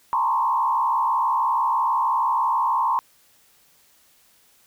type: tone with frequency modulation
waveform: sine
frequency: 987.8 Hz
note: B5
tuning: in tune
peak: -18 dBFS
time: 0.13-2.99 s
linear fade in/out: 0 ms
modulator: 66.2 Hz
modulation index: 1.6
effects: white hiss -58 dBFS RMS until 4.66 s